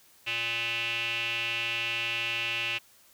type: tone with band-pass filter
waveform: square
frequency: 116.4 Hz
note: A#2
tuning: 2 cents flat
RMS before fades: -31 dBFS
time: 0.26-2.79 s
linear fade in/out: 20 ms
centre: 2700 Hz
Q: 7
effects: white hiss -59 dBFS RMS until 3.13 s